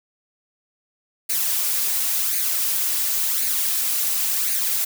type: noise with flanger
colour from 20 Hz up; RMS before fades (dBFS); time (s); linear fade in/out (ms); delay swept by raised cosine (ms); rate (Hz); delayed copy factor
blue; -22; 1.29-4.85; 10; 0.45 to 4.25; 0.93; +0.55
effects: none